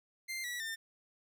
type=tone with pitch steps; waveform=sawtooth; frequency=2093 / 1941.6 / 1801.1 Hz; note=C7 / B6 / A6; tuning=0 / -30 / +40 cents; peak=-34 dBFS; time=0.28-0.76 s; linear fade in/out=20 ms; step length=160 ms; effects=none